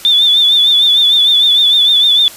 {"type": "tone with vibrato", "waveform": "sine", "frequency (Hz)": 3520, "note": "A7", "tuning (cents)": 0, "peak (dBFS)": -6, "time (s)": [0.05, 2.28], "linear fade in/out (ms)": 0, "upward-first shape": "triangle", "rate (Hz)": 6.6, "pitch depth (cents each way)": 74, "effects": ["white hiss -33 dBFS RMS until 2.36 s", "resampled to 32000 Hz"]}